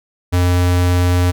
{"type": "tone", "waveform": "square", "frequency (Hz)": 89.1, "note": "F2", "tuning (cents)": 35, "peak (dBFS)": -12, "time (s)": [0.32, 1.32], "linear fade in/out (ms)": 20, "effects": []}